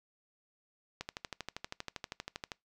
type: click train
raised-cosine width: 0.2 ms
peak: -21 dBFS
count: 20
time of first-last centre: 1.01-2.518 s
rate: 12.6 Hz
effects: noise-tail reverb RT60 0.2 s tail -24 dB re dry